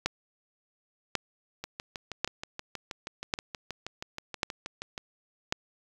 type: two click trains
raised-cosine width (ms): 0.2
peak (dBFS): -19 / -9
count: 22 / 6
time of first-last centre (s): 1.64-4.979 / 0.06-5.524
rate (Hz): 6.29 / 0.915
effects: 8-bit